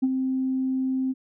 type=tone with ADSR envelope; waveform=sine; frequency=261.6 Hz; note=C4; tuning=in tune; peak=-15 dBFS; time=0.02-1.14 s; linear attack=16 ms; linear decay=39 ms; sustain=-7 dB; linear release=31 ms; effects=tanh soft clip ceiling -15 dBFS